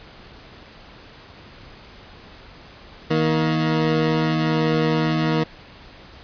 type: tone pair together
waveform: 20% pulse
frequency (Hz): 158.02 / 236.4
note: D#3 / A#3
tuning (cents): +27 / +24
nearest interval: perfect fifth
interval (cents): 697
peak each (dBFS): -14 / -19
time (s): 3.1-5.44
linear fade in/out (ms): 10
effects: pink hiss -44 dBFS RMS until 6.23 s + resampled to 11025 Hz